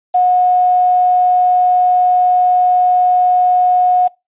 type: tone with quantisation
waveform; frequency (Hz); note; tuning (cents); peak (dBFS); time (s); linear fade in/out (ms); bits
sine; 726; F#5; -33; -8; 0.14-4.08; 10; 6
effects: noise-tail reverb RT60 0.2 s tail -22 dB re dry + resampled to 8000 Hz